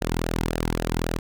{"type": "tone with flanger", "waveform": "sawtooth", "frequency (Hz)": 41.2, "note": "E1", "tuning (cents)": 0, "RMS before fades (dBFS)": -26, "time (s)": [0.01, 1.19], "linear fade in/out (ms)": 10, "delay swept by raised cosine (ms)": [0.87, 1.75], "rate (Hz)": 3.7, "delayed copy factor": -0.7, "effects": []}